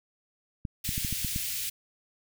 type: clicks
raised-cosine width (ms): 5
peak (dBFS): -20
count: 7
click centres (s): 0.652 / 0.891 / 0.979 / 1.048 / 1.127 / 1.247 / 1.361
type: band-stop noise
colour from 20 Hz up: white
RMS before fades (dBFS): -33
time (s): 0.84-1.7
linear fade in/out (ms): 10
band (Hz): 130 to 2100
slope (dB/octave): 24
effects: none